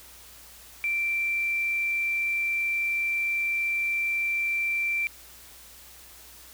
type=tone; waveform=sine; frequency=2349 Hz; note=D7; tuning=in tune; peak=-24 dBFS; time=0.84-5.07 s; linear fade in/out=0 ms; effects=added 60 Hz sine -57 dBFS peak until 6.53 s + white hiss -49 dBFS RMS until 6.53 s